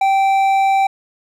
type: tone with hard clipping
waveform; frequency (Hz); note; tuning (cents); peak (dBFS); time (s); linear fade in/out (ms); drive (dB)
triangle; 779; G5; -11; -13; 0.01-0.87; 5; 10
effects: none